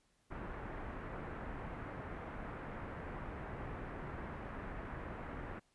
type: low-pass noise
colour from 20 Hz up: pink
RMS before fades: -45 dBFS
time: 0.3-5.6 s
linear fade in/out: 20 ms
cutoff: 1900 Hz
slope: 24 dB/octave
effects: pink hiss -75 dBFS RMS until 5.74 s + resampled to 24000 Hz